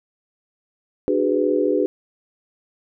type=chord; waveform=sine; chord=G# half-diminished seventh; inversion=second; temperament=just; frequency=299 / 373.8 / 415.3 / 498.4 Hz; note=D4 / F#4 / G#4 / B4; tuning=+31 / +18 / 0 / +16 cents; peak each=-22 dBFS; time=1.08-1.86 s; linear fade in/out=0 ms; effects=none